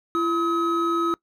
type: tone pair together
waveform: triangle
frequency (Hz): 337.5 / 1275.6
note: E4 / D#6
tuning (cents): +41 / +43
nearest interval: octave + major seventh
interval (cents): 2302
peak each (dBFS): -21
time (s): 0.15-1.14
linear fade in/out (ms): 0
effects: noise-tail reverb RT60 0.1 s tail -23 dB re dry